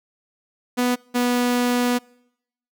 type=tone pair in turn; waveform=sawtooth; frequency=246.9 / 244.9 Hz; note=B3 / B3; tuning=0 / -14 cents; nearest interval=unison; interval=14 cents; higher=first; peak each=-14 dBFS; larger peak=neither; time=0.77-0.96 / 1.14-1.99 s; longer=second; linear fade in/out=20 ms; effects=noise-tail reverb RT60 0.8 s tail -26 dB re dry